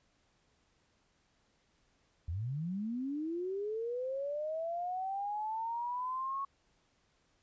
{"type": "linear sweep", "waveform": "sine", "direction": "up", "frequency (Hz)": [75.9, 1108.7], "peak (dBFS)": -34, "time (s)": [2.28, 6.45], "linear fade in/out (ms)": 5, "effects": ["pink hiss -73 dBFS RMS until 7.42 s", "resampled to 16000 Hz"]}